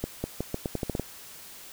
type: accelerating click train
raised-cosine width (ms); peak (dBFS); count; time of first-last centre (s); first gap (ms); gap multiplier
2; -15; 10; 0.04-0.997; 200; 0.83
effects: white hiss -46 dBFS RMS until 1.72 s